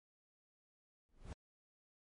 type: noise with exponential growth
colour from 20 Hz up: brown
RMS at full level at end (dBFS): -40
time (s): 1.09-1.33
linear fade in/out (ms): 0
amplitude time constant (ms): 52
effects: MP3 48 kbps